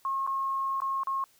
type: tone with dropouts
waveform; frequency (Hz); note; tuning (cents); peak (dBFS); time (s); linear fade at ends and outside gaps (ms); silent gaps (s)
sine; 1081; C#6; -44; -27; 0.05-1.24; 1; 0.266-0.274 / 0.803-0.819 / 1.034-1.071
effects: white hiss -63 dBFS RMS until 1.39 s